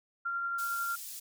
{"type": "tone with tremolo", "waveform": "sine", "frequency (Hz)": 1384, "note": "F6", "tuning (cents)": -16, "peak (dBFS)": -30, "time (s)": [0.25, 0.96], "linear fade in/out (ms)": 10, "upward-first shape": "triangle", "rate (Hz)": 11, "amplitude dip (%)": 25}
{"type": "high-pass noise", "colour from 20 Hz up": "pink", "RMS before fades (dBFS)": -43, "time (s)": [0.58, 1.2], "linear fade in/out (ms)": 10, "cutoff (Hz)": 7000, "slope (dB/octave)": 12}
{"effects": []}